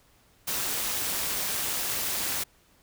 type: noise with amplitude modulation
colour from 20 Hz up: white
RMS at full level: -27 dBFS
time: 0.47-2.44 s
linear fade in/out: 10 ms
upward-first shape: sine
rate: 210 Hz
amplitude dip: 60%
effects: pink hiss -62 dBFS RMS until 2.82 s